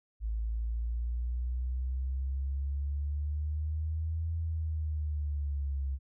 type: exponential two-way sweep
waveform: sine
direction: up then down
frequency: 54 to 82.41 to 67 Hz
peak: -30 dBFS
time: 0.2-5.99 s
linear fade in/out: 50 ms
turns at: 4.35 s
effects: none